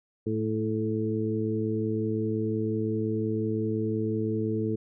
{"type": "harmonic tone with a mistuned harmonic", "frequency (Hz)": 110, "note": "A2", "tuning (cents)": 0, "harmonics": [1, 2, 3, 4], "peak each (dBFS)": [-31, -31, -31, -31], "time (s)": [0.26, 4.76], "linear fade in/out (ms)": 10, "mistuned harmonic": 4, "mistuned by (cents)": -17, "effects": []}